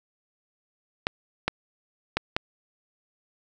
clicks, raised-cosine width 0.3 ms, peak -7 dBFS, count 4, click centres 1.069 / 1.48 / 2.17 / 2.365 s, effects none

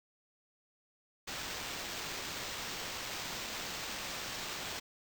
white noise with sample-and-hold, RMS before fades -41 dBFS, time 1.27-4.8 s, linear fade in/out 10 ms, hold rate 11025 Hz, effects none

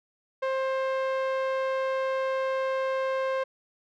sawtooth tone with low-pass filter, 529 Hz, C5, 19 cents sharp, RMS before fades -28 dBFS, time 0.42-3.44 s, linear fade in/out 10 ms, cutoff 2100 Hz, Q 0.6, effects none

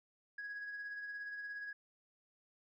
sine tone with tremolo, 1661.2 Hz, G#6, in tune, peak -39 dBFS, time 0.38-1.73 s, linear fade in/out 5 ms, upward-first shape sine, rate 17 Hz, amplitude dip 40%, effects tanh soft clip ceiling -39 dBFS

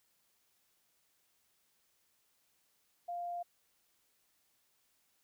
sine tone, 698.5 Hz, F5, in tune, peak -37 dBFS, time 3.08-3.43 s, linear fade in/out 10 ms, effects white hiss -75 dBFS RMS until 5.23 s

